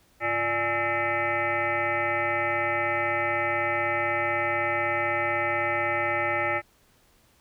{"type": "tone with frequency modulation", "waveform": "sine", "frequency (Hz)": 1318.5, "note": "E6", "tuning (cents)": 0, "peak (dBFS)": -23, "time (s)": [0.2, 6.62], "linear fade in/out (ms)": 50, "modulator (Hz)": 243, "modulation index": 3.9, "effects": ["pink hiss -62 dBFS RMS until 7.4 s"]}